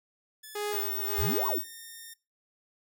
5% pulse tone with pitch glide, 1731 to 1827.6 Hz, A6 to A#6, -29 to -35 cents, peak -34 dBFS, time 0.43-2.14 s, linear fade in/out 10 ms, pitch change +94 cents, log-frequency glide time 0.83-0.89 s
sawtooth tone with tremolo, 415.3 Hz, G#4, in tune, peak -26 dBFS, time 0.55-1.54 s, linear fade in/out 5 ms, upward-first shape sine, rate 1.8 Hz, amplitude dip 70%
sine tone, 15804 Hz, B9, in tune, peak -30 dBFS, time 0.71-1.65 s, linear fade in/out 50 ms
sine exponential two-way sweep, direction up then down, 58.27 to 1157 to 265.3 Hz, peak -28 dBFS, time 1.18-1.59 s, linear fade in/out 10 ms, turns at 1.47 s
effects noise-tail reverb RT60 0.3 s tail -23 dB re dry

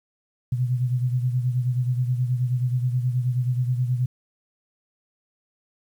sine beating tone pair, 123.7 / 133.1 Hz, B2 / C3, +3 / +30 cents, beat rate 9.4 Hz, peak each -21 / -28 dBFS, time 0.52-4.06 s, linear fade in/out 5 ms, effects 9-bit

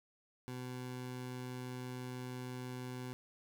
20% pulse tone, 126.1 Hz, B2, 36 cents sharp, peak -37 dBFS, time 0.48-3.13 s, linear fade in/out 0 ms, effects none

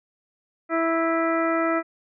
harmonic tone with a mistuned harmonic, 329 Hz, E4, 3 cents flat, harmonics 1 / 2 / 3 / 4 / 5 / 6 / 7, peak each -24 / -25 / -36 / -26 / -36 / -31 / -39 dBFS, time 0.69-1.83 s, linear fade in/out 50 ms, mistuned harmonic 7, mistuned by +61 cents, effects none

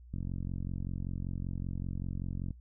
click train, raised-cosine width 5 ms, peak -25 dBFS, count 108, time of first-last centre 0.14-2.507 s, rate 45.2 Hz, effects noise-tail reverb RT60 0.1 s tail -21 dB re dry + added 60 Hz sine -50 dBFS peak until 2.6 s

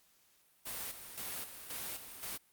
white noise with tremolo, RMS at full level -41 dBFS, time 0.65-2.38 s, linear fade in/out 20 ms, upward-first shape square, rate 1.9 Hz, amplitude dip 60%, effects white hiss -69 dBFS RMS until 2.52 s + Opus 48 kbps

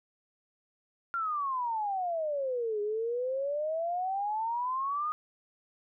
sine exponential two-way sweep, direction down then up, 1396.9 to 410 to 1247 Hz, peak -29 dBFS, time 1.14-5.12 s, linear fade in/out 0 ms, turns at 2.81 s, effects none

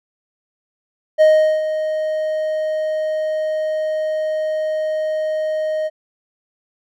triangle tone with ADSR envelope, 622.3 Hz, D#5, in tune, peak -5 dBFS, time 1.18-5.9 s, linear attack 32 ms, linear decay 400 ms, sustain -11 dB, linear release 36 ms, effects none

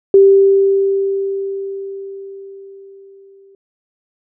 sine tone with exponential decay, 392 Hz, G4, in tune, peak -3 dBFS, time 0.14-3.55 s, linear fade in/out 2 ms, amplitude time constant 740 ms, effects none

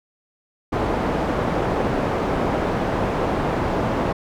white low-pass noise, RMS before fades -22 dBFS, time 0.72-4.13 s, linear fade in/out 10 ms, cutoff 710 Hz, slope 12 dB/octave, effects none

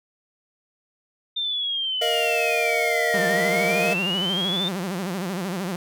sine linear two-way sweep, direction down then up, 3624 to 1760 to 3624 Hz, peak -23 dBFS, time 1.36-4.69 s, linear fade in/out 10 ms, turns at 3.26 s
square chord, Bb suspended fourth, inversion none, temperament equal, 466.2 / 622.3 / 698.5 Hz, Bb4 / Eb5 / F5, 0 / 0 / 0 cents, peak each -27 dBFS, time 2.01-3.94 s, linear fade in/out 10 ms
sawtooth tone with vibrato, 185 Hz, F#3, in tune, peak -22 dBFS, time 3.14-5.76 s, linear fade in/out 2 ms, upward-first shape sine, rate 13 Hz, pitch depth 150 cents each way
effects none

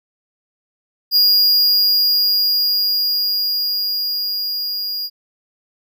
square tone with level ramp, 4849 Hz, D#8, 45 cents flat, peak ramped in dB -10 to -22 dBFS, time 1.11-5.1 s, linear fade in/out 50 ms, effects none

